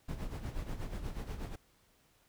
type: noise with tremolo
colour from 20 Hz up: brown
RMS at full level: -37 dBFS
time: 0.08-1.56 s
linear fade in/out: 10 ms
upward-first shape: sine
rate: 8.3 Hz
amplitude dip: 65%
effects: pink hiss -69 dBFS RMS until 2.28 s